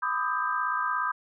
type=tone cluster; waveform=sine; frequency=1000 / 1207 / 1264 / 1583 Hz; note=B5 / D6 / D#6 / G6; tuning=+21 / +47 / +27 / +17 cents; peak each=-31 dBFS; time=0.02-1.12 s; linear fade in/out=10 ms; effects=none